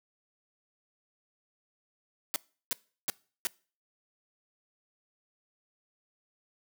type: noise bursts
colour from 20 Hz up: white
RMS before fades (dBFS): -30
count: 4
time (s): 2.34-3.47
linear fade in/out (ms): 0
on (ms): 20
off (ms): 350
effects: noise-tail reverb RT60 0.4 s tail -24 dB re dry + high-pass 100 Hz 12 dB/octave